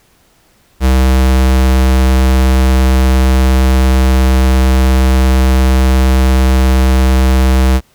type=tone; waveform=square; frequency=64.9 Hz; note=C2; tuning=13 cents flat; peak=-7 dBFS; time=0.8-7.81 s; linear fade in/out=50 ms; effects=pink hiss -51 dBFS RMS until 7.94 s